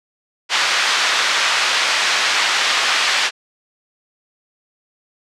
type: band-pass noise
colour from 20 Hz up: pink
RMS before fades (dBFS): -17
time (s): 0.49-3.31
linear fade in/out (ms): 50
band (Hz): 1300 to 5200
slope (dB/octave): 12
effects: low-pass 8000 Hz 12 dB/octave

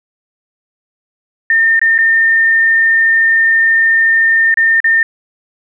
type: tone with dropouts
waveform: sine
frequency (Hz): 1813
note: A#6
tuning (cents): -49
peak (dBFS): -7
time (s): 1.5-5.03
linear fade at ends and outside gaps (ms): 2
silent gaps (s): 1.794-1.815 / 1.98-1.987 / 4.542-4.572 / 4.803-4.843
effects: none

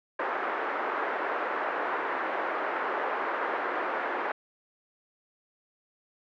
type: band-pass noise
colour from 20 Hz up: white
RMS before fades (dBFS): -31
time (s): 0.19-4.32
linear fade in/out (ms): 5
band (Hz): 340 to 1600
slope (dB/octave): 24
effects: none

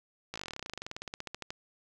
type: slowing click train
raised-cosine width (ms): 0.2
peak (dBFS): -21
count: 29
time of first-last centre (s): 0.34-1.505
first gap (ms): 17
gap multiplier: 1.06
effects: none

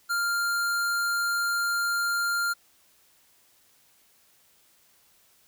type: tone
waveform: square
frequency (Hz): 1396.9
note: F6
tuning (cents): 0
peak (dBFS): -25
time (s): 0.09-2.54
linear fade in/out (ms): 20
effects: white hiss -62 dBFS RMS until 5.47 s

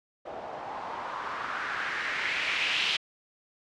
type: noise with low-pass filter sweep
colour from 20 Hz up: blue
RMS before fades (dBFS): -32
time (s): 0.25-2.97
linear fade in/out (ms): 10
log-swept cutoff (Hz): 640 to 3100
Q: 2.8
effects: low-pass 6000 Hz 12 dB/octave

